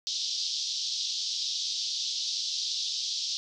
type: band-pass noise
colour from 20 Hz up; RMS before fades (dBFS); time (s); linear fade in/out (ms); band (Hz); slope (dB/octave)
white; -32; 0.07-3.37; 0; 3400 to 5700; 48
effects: none